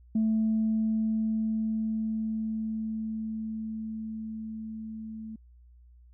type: tone with level ramp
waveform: sine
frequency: 220 Hz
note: A3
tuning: in tune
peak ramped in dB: -21 to -37 dBFS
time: 0.15-5.36 s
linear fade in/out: 5 ms
effects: tanh soft clip ceiling -19 dBFS + added 60 Hz sine -52 dBFS peak until 6.13 s